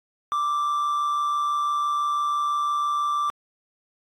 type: tone with amplitude modulation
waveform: triangle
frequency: 1174.7 Hz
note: D6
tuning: in tune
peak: -18 dBFS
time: 0.32-3.3 s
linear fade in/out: 0 ms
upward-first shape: sine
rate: 146 Hz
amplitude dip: 35%
effects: AAC 64 kbps